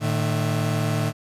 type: tone cluster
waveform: 35% pulse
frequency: 111.6 / 152.2 / 658 Hz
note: A2 / D#3 / E5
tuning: +25 / -38 / -3 cents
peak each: -22 / -23 / -31 dBFS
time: 0-1.13 s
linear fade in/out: 50 ms
effects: resampled to 32000 Hz